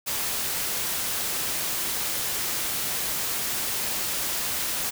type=noise; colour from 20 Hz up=white; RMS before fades=-28 dBFS; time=0.06-4.91 s; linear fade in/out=20 ms; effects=none